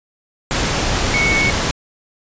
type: tone in noise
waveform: sine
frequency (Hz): 2216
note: C#7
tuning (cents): -1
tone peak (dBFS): -15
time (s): 1.14-1.5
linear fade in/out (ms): 0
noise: pink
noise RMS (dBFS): -18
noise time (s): 0.51-1.71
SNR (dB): 0
effects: resampled to 16000 Hz